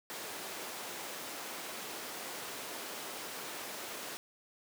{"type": "high-pass noise", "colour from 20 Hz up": "pink", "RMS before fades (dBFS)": -43, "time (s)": [0.1, 4.17], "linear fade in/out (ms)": 0, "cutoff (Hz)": 360, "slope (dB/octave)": 12, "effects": []}